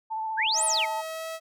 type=tone with vibrato; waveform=sine; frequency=880 Hz; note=A5; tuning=in tune; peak=-28 dBFS; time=0.1-1.02 s; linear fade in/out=20 ms; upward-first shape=sine; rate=15 Hz; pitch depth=19 cents each way
type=exponential two-way sweep; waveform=sine; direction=up then down; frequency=1489 to 10410 to 1939 Hz; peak=-23 dBFS; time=0.37-0.86 s; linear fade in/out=20 ms; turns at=0.65 s
type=tone with pitch glide; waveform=sawtooth; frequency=639 to 647.9 Hz; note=D#5 to E5; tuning=+46 to -30 cents; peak=-29 dBFS; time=0.53-1.4 s; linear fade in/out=50 ms; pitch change=+24 cents; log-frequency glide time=1-1.28 s
effects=none